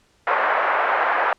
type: band-pass noise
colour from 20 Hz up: pink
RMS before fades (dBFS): -20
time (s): 0.27-1.33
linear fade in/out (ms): 2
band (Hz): 600 to 1800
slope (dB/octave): 24
effects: pink hiss -60 dBFS RMS until 1.38 s + low-pass 8000 Hz 12 dB/octave